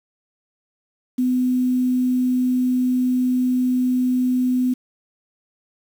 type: tone with quantisation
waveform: sine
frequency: 252.1 Hz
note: B3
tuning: 36 cents sharp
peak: -16 dBFS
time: 1.18-4.74 s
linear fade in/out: 10 ms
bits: 7
effects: none